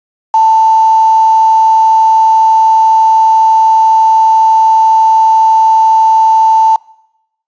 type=tone with quantisation; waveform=sine; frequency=886 Hz; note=A5; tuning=12 cents sharp; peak=-4 dBFS; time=0.34-6.76 s; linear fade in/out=2 ms; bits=4; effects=noise-tail reverb RT60 0.9 s tail -23 dB re dry + resampled to 16000 Hz